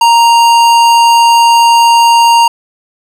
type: tone with hard clipping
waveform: sine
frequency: 932.3 Hz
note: A#5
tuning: in tune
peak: -5 dBFS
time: 0.01-2.48 s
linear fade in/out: 5 ms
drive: 16 dB
effects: none